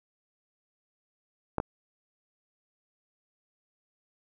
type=clicks; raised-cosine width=1 ms; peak=-13 / -14 dBFS; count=2; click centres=1.583 / 1.601 s; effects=none